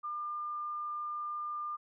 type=tone; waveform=sine; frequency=1201 Hz; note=D6; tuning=38 cents sharp; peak=-35 dBFS; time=0.03-1.77 s; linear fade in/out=20 ms; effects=none